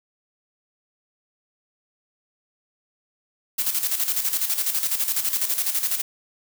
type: noise with tremolo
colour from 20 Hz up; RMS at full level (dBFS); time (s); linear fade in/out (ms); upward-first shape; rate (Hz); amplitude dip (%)
blue; -22; 3.58-6.02; 10; square; 12; 60
effects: none